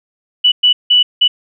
sine tone bursts at uneven times, 2960 Hz, F#7, in tune, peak -6 dBFS, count 4, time 0.44-0.52 / 0.63-0.73 / 0.9-1.03 / 1.21-1.28 s, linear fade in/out 10 ms, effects none

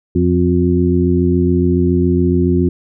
harmonic tone with a mistuned harmonic, 87.1 Hz, F2, 4 cents flat, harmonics 1 / 2 / 3 / 4, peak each -16 / -16 / -16 / -16 dBFS, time 0.15-2.69 s, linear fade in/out 5 ms, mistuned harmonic 4, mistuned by +36 cents, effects none

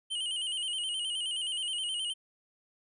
square tone with vibrato, 2996 Hz, F#7, 21 cents sharp, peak -32 dBFS, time 0.1-2.14 s, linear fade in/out 20 ms, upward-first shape square, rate 9.5 Hz, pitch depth 62 cents each way, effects resampled to 24000 Hz

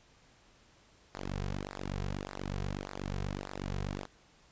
sawtooth tone with flanger, 48.23 Hz, G1, 27 cents flat, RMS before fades -38 dBFS, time 1.14-4.06 s, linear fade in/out 10 ms, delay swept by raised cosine 0.31 to 3.51 ms, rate 1.7 Hz, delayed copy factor -0.95, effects pink hiss -63 dBFS RMS until 4.51 s + resampled to 16000 Hz

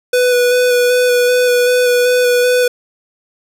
square tone with vibrato, 493.9 Hz, B4, in tune, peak -10 dBFS, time 0.13-2.68 s, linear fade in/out 5 ms, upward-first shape square, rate 2.6 Hz, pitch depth 12 cents each way, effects none

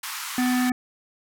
pink band-pass noise, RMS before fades -33 dBFS, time 0.03-0.7 s, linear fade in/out 5 ms, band 960 to 16000 Hz, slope 48 dB/octave
harmonic tone, 250.7 Hz, B3, 26 cents sharp, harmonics 1 / 3 / 5 / 7 / 9, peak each -20 / -31 / -38 / -33 / -40 dBFS, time 0.38-0.72 s, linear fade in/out 2 ms
effects none

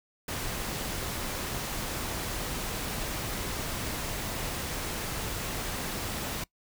pink noise, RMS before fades -34 dBFS, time 0.28-6.44 s, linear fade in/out 5 ms, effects noise-tail reverb RT60 0.1 s tail -22 dB re dry

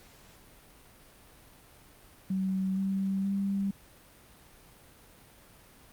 sine tone with pitch steps, 189.9 / 193.55 / 197.28 Hz, F#3 / G3 / G3, +45 / -22 / +11 cents, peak -27 dBFS, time 2.3-3.71 s, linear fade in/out 5 ms, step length 470 ms, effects pink hiss -56 dBFS RMS until 5.92 s + Opus 48 kbps

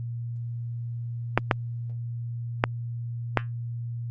clicks, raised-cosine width 0.5 ms, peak -3 dBFS, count 4, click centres 1.376 / 1.512 / 2.639 / 3.373 s, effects added 118 Hz sine -30 dBFS peak until 4.1 s + Opus 48 kbps

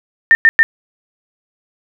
sine tone bursts, 1809 Hz, A6, 48 cents sharp, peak -4 dBFS, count 3, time 0.31-0.63 s, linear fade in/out 0 ms, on 40 ms, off 100 ms, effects none

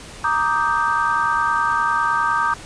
sine chord, Eb major seventh, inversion second, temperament equal, 932.3 / 1174.7 / 1244.5 / 1568 Hz, Bb5 / D6 / Eb6 / G6, 0 / 0 / 0 / 0 cents, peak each -22 dBFS, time 0.24-2.54 s, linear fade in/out 5 ms, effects pink hiss -38 dBFS RMS until 2.65 s + resampled to 22050 Hz

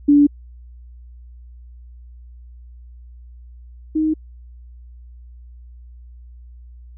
sine tone pair in turn, 289.3 / 312.1 Hz, D4 / D#4, -26 / +5 cents, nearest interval minor second, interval 131 cents, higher second, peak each -8 / -15 dBFS, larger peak first, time 0.08-0.27 / 3.95-4.14 s, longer neither, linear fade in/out 10 ms, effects added 60 Hz sine -38 dBFS peak until 6.97 s

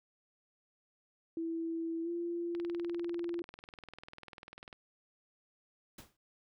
sine tone with pitch glide, 329.6 to 342.8 Hz, E4 to F4, 0 to -32 cents, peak -34 dBFS, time 1.37-3.42 s, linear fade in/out 2 ms, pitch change +68 cents, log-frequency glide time 2.03-2.09 s
click train, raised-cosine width 0.3 ms, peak -32 dBFS, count 45, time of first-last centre 2.55-4.728 s, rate 20.2 Hz
pink noise with exponential decay, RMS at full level -47 dBFS, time 5.98-6.17 s, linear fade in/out 5 ms, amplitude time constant 41 ms
effects none

